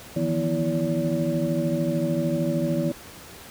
sine tone cluster, 155.8 / 169.1 / 243.4 / 328 / 572 Hz, D#3 / E3 / B3 / E4 / D5, +3 / +44 / -25 / -9 / -46 cents, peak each -28 dBFS, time 0.16-2.92 s, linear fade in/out 5 ms, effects pink hiss -43 dBFS RMS until 3.5 s + high-pass 60 Hz 12 dB/octave

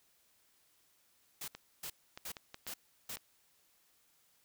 white noise bursts, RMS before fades -43 dBFS, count 5, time 1.41-3.16 s, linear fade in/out 5 ms, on 70 ms, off 350 ms
clicks, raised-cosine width 0.2 ms, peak -28 dBFS, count 7, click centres 1.55 / 2.175 / 2.305 / 2.368 / 2.544 / 2.667 / 3.17 s
effects white hiss -71 dBFS RMS until 4.44 s

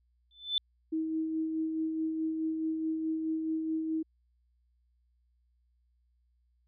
sine tone with exponential growth, 3520 Hz, A7, in tune, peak -23 dBFS, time 0.31-0.58 s, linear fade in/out 1 ms, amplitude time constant 57 ms
sine tone with tremolo, 318.6 Hz, D#4, 41 cents sharp, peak -28 dBFS, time 0.92-4.03 s, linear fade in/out 10 ms, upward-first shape sine, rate 4.7 Hz, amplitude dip 35%
effects added 60 Hz sine -68 dBFS peak until 6.67 s

